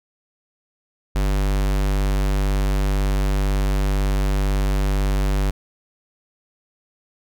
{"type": "tone", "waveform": "square", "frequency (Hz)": 49, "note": "G1", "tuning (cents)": 0, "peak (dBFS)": -18, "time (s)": [1.15, 5.51], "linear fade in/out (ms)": 10, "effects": []}